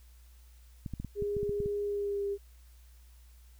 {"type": "clicks", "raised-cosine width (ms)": 5, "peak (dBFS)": -25, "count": 10, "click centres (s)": [0.862, 0.937, 1, 1.047, 1.223, 1.367, 1.431, 1.494, 1.603, 1.66]}
{"type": "tone with pitch glide", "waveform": "sine", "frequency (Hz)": [409.2, 401.2], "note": ["G#4", "G4"], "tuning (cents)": [-26, 40], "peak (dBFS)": -30, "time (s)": [1.15, 2.38], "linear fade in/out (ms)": 50, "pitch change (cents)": -34, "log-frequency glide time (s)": [1.84, 2.25]}
{"effects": ["added 60 Hz sine -53 dBFS peak until 3.59 s", "white hiss -66 dBFS RMS until 3.59 s"]}